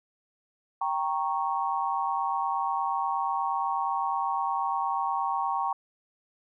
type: chord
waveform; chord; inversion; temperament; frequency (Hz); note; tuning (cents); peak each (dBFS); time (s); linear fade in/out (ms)
sine; G diminished; none; equal with one note detuned; 784 / 932.3 / 1103.6; G5 / Bb5 / Db6; 0 / 0 / -8; -30; 0.81-5.73; 5
effects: none